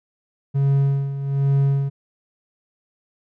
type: tone with tremolo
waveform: triangle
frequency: 138.59 Hz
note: C#3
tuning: in tune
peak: -12 dBFS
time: 0.54-1.9 s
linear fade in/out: 20 ms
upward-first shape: sine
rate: 1.2 Hz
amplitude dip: 70%
effects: none